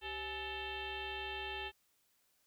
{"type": "tone with frequency modulation", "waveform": "sine", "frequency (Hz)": 1760, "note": "A6", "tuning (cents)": 0, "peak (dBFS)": -39, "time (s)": [0.01, 1.72], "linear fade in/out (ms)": 50, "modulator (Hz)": 457, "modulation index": 3.5, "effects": ["white hiss -75 dBFS RMS until 2.46 s"]}